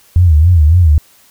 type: tone with vibrato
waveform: sine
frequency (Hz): 82.1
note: E2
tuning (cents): -6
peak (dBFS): -4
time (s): 0.16-0.98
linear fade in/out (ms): 0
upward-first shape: sine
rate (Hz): 3.6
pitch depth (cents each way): 170
effects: white hiss -47 dBFS RMS until 1.3 s